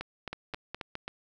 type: two click trains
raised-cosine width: 0.3 ms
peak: -20 / -20 dBFS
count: 4 / 5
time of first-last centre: 0.33-0.954 / 0.01-1.08 s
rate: 4.81 / 3.74 Hz
effects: none